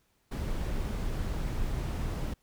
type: noise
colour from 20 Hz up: brown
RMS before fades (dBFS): -32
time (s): 0.31-2.34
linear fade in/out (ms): 10
effects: pink hiss -72 dBFS RMS until 2.42 s